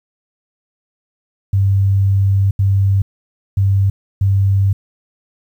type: tone bursts at uneven times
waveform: sine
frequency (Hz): 98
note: G2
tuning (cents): 0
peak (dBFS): -10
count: 4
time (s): 1.53-2.51 / 2.59-3.02 / 3.57-3.9 / 4.21-4.73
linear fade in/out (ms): 5
effects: 8-bit